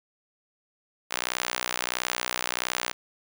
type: tone with high-pass filter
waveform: sawtooth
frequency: 61.5 Hz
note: B1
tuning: 7 cents flat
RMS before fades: -31 dBFS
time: 1.1-2.93 s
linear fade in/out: 20 ms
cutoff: 1100 Hz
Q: 0.54
effects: none